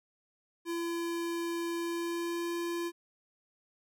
square tone with pitch glide, 338.9 to 342.2 Hz, E4 to F4, +48 to -35 cents, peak -33 dBFS, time 0.65-2.92 s, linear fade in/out 50 ms, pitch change +17 cents, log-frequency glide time 1.75-2.53 s, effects none

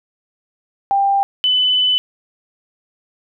sine tone pair in turn, 793 / 3006 Hz, G5 / F#7, +20 / +27 cents, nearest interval octave + major seventh, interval 2307 cents, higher second, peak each -12 dBFS, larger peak neither, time 0.91-1.23 / 1.44-1.98 s, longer second, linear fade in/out 0 ms, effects none

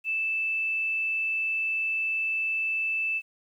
sine tone, 2637 Hz, E7, in tune, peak -25 dBFS, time 0.04-3.22 s, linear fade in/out 50 ms, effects 10-bit

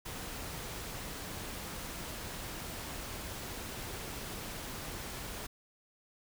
pink noise, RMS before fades -42 dBFS, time 0.05-5.47 s, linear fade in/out 10 ms, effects none

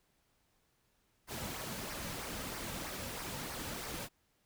pink noise with flanger, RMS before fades -42 dBFS, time 1.27-4.09 s, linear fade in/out 50 ms, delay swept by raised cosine 0.27 to 2.87 ms, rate 3.1 Hz, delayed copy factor -0.5, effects pink hiss -75 dBFS RMS until 4.45 s

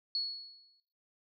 sine tone with exponential decay, 4370 Hz, C#8, 26 cents flat, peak -29 dBFS, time 0.15-0.8 s, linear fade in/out 1 ms, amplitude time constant 140 ms, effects noise-tail reverb RT60 0.6 s tail -18 dB re dry

